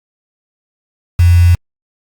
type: tone with quantisation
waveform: sine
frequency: 87.31 Hz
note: F2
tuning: in tune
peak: -4 dBFS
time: 1.19-1.55 s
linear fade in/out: 5 ms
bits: 4
effects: Opus 48 kbps